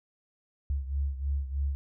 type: beating tone pair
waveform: sine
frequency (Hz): 68.8 / 72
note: C#2 / D2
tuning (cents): -12 / -34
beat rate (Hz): 3.2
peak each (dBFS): -29 / -34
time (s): 0.7-1.75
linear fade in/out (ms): 0
effects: none